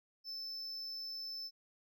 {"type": "tone", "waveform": "triangle", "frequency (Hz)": 5274, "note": "E8", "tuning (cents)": 0, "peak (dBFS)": -40, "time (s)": [0.24, 1.51], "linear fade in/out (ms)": 50, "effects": []}